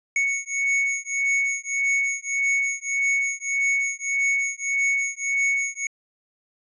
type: beating tone pair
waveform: square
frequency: 2217 / 2218.7 Hz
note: C#7 / C#7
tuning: 0 / +1 cents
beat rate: 1.7 Hz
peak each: -25 dBFS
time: 0.16-5.87 s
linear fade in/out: 2 ms
effects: resampled to 16000 Hz